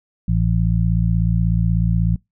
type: harmonic tone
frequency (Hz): 56.4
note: A1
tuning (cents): +44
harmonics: 1 / 2 / 3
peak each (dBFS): -19 / -19 / -19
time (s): 0.28-2.16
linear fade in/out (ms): 5
effects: noise-tail reverb RT60 0.2 s tail -26 dB re dry